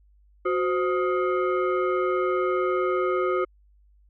sine tone with frequency modulation, 367.1 Hz, F#4, 14 cents flat, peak -21 dBFS, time 0.45-3.45 s, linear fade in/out 10 ms, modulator 885 Hz, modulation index 1.1, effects added 50 Hz sine -55 dBFS peak until 4.09 s

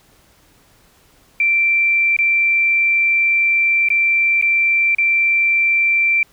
sine tone with dropouts, 2349 Hz, D7, in tune, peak -12 dBFS, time 1.4-6.23 s, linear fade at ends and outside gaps 2 ms, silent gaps 2.166-2.188 / 3.887-3.902 / 4.414-4.424 / 4.949-4.984 s, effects pink hiss -53 dBFS RMS until 6.32 s

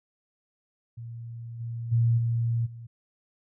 sine tone with level steps, 116.54 Hz, A#2, in tune, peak -36 / -31 / -19 / -23 / -39 dBFS, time 0.97-2.87 s, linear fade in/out 10 ms, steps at 1.59 / 1.91 / 2.17 / 2.65 s, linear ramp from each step 20 ms, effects none

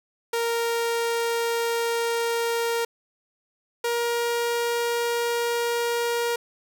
sawtooth tone pair in turn, 465.5 / 472 Hz, A#4 / A#4, -2 / +22 cents, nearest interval unison, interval 24 cents, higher second, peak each -19 dBFS, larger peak neither, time 0.33-2.85 / 3.84-6.36 s, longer neither, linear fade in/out 5 ms, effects none

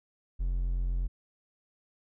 triangle tone, 44.05 Hz, F1, 16 cents sharp, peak -25 dBFS, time 0.39-1.08 s, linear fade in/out 20 ms, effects none

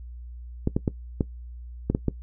clicks, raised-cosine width 3 ms, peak -9 dBFS, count 7, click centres 0.674 / 0.765 / 0.878 / 1.208 / 1.9 / 1.949 / 2.083 s, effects noise-tail reverb RT60 0.1 s tail -18 dB re dry + added 60 Hz sine -37 dBFS peak until 2.22 s

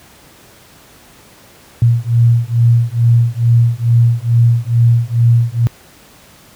sine beating tone pair, 116.54 / 118.84 Hz, A#2 / A#2, 0 / +34 cents, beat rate 2.3 Hz, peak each -11 dBFS, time 1.82-5.67 s, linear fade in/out 0 ms, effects pink hiss -43 dBFS RMS until 6.55 s + high-pass 60 Hz 12 dB/octave

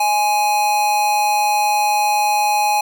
square tone with amplitude modulation, 834 Hz, G#5, 7 cents sharp, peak -13 dBFS, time 0-2.81 s, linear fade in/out 5 ms, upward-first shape sine, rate 211 Hz, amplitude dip 40%, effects none

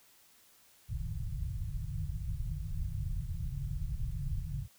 pink low-pass noise, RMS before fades -36 dBFS, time 0.88-4.68 s, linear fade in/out 50 ms, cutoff 160 Hz, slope 96 dB/octave, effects white hiss -63 dBFS RMS until 4.78 s

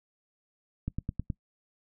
click train, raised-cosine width 5 ms, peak -19 dBFS, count 5, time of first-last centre 0.88-1.302 s, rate 9.48 Hz, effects noise-tail reverb RT60 0.1 s tail -22 dB re dry

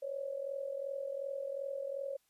sine tone with amplitude modulation, 551 Hz, C#5, 11 cents flat, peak -33 dBFS, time 0.02-2.17 s, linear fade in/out 10 ms, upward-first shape sine, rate 42.7 Hz, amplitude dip 75%, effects white hiss -75 dBFS RMS until 2.29 s + resampled to 32000 Hz

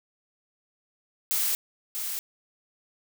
blue noise with echo, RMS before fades -26 dBFS, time 1.31-1.55 s, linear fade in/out 0 ms, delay 640 ms, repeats 1, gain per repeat -6 dB, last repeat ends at 2.19 s, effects none

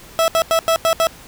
30% pulse tone bursts at uneven times, 656 Hz, E5, 9 cents flat, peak -10 dBFS, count 6, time 0.19-0.28 / 0.35-0.42 / 0.51-0.59 / 0.68-0.76 / 0.85-0.93 / 1-1.07 s, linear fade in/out 0 ms, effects pink hiss -41 dBFS RMS until 1.27 s

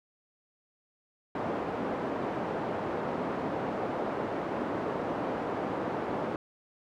pink band-pass noise, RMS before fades -33 dBFS, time 1.35-6.36 s, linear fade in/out 2 ms, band 250 to 930 Hz, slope 12 dB/octave, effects none

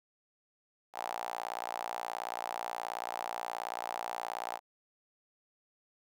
sawtooth tone with high-pass filter, 58.6 Hz, A#1, 10 cents sharp, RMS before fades -39 dBFS, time 0.93-4.6 s, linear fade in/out 50 ms, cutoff 790 Hz, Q 4.9, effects none

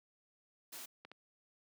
white noise, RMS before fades -48 dBFS, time 0.72-0.86 s, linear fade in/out 10 ms
clicks, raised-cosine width 0.3 ms, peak -35 dBFS, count 2, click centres 1.05 / 1.116 s
effects high-pass 200 Hz 12 dB/octave

